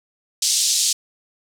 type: band-pass noise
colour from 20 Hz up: white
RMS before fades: -19 dBFS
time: 0.42-0.93 s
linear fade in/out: 5 ms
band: 3800 to 8100 Hz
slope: 24 dB/octave
effects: none